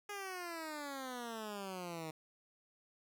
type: exponential sweep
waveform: 10% pulse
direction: down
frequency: 415.3 to 155.56 Hz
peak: -34 dBFS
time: 0.09-2.11 s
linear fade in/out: 5 ms
effects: none